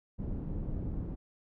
pink low-pass noise, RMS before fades -36 dBFS, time 0.18-1.16 s, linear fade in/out 20 ms, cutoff 260 Hz, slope 12 dB/octave, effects none

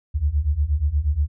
sine beating tone pair, 69 / 77.4 Hz, C#2 / D#2, -7 / -9 cents, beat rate 8.4 Hz, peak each -22 / -20 dBFS, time 0.14-1.28 s, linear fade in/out 20 ms, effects none

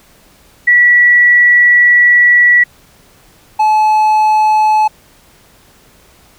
sine / triangle tone pair in turn, 1944 / 860 Hz, B6 / A5, -28 / -40 cents, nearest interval octave + major second, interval 1412 cents, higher first, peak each -4 / -5 dBFS, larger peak first, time 0.67-2.64 / 3.59-4.88 s, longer first, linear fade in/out 10 ms, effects pink hiss -46 dBFS RMS until 6.38 s

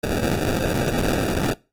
white noise with sample-and-hold, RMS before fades -22 dBFS, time 0.03-1.54 s, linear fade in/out 10 ms, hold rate 1050 Hz, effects noise-tail reverb RT60 0.3 s tail -23 dB re dry + AAC 48 kbps

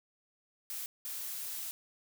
blue noise bursts at uneven times, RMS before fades -40 dBFS, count 2, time 0.7-0.86 / 1.05-1.71 s, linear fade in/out 0 ms, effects none

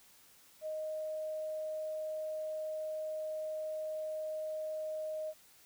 sine tone, 622.3 Hz, D#5, in tune, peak -36 dBFS, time 0.61-5.34 s, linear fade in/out 50 ms, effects white hiss -62 dBFS RMS until 5.65 s

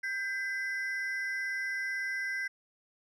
triangle ring-modulated tone, 1800 Hz, A6, 39 cents sharp, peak -27 dBFS, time 0.03-2.48 s, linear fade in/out 10 ms, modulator 219 Hz, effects none

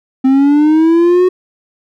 triangle linear sweep, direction up, 260 to 370 Hz, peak -4 dBFS, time 0.24-1.29 s, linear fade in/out 10 ms, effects none

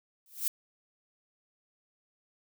violet noise with exponential growth, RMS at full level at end -26 dBFS, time 0.26-0.48 s, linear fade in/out 1 ms, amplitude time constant 47 ms, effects none

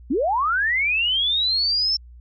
sine linear sweep, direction up, 223.7 to 5390 Hz, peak -18 dBFS, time 0.1-1.97 s, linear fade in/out 10 ms, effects added 60 Hz sine -41 dBFS peak until 2.2 s

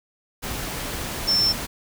sine tone in noise, 5370 Hz, E8, 31 cents sharp, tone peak -17 dBFS, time 1.27-1.53 s, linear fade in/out 20 ms, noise pink, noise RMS -30 dBFS, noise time 0.42-1.67 s, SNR +10 dB, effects none

